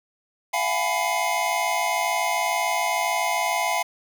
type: tone cluster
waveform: square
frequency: 676 / 736 / 838 / 996 / 2115 Hz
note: E5 / F#5 / G#5 / B5 / C7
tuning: +43 / -9 / +15 / +14 / +18 cents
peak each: -29 dBFS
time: 0.53-3.83 s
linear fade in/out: 10 ms
effects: none